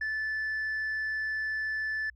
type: tone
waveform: sine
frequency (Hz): 1747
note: A6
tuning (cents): -13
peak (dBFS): -27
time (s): 0.01-2.1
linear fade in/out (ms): 5
effects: tanh soft clip ceiling -28 dBFS + added 60 Hz sine -55 dBFS peak until 2.15 s